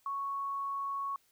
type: tone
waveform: sine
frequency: 1108.7 Hz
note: C#6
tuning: in tune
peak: -33 dBFS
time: 0.06-1.16 s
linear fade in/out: 2 ms
effects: white hiss -70 dBFS RMS until 1.31 s